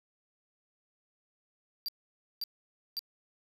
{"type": "tone bursts", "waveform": "square", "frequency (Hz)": 4703, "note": "D8", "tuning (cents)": 2, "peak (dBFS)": -33, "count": 3, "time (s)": [1.86, 2.992], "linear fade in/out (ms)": 0, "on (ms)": 24, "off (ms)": 530, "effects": []}